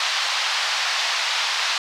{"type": "band-pass noise", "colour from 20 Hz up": "white", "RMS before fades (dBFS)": -23, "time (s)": [0, 1.78], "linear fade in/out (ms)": 2, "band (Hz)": [750, 4900], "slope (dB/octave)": 24, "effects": []}